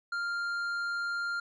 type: tone with hard clipping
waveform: sine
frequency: 1396.9 Hz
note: F6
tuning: in tune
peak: -32 dBFS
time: 0.12-1.4 s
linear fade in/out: 5 ms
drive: 6 dB
effects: resampled to 24000 Hz